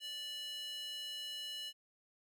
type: tone with high-pass filter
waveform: square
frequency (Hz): 587.3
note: D5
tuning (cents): 0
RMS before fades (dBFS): -44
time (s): 0-1.73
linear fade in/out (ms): 50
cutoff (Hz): 3200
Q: 7.4
effects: none